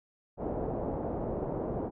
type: low-pass noise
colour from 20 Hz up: white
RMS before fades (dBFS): -34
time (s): 0.37-1.91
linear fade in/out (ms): 50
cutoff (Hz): 670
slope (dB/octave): 24
effects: none